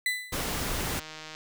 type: tone with exponential decay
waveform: 35% pulse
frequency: 2000 Hz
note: B6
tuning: 21 cents sharp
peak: -21 dBFS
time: 0.06-0.49 s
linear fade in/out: 2 ms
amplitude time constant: 93 ms
type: noise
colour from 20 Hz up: pink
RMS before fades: -31 dBFS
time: 0.32-1 s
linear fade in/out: 10 ms
type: click train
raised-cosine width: 0.2 ms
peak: -24 dBFS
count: 68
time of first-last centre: 0.92-1.349 s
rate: 156 Hz
effects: none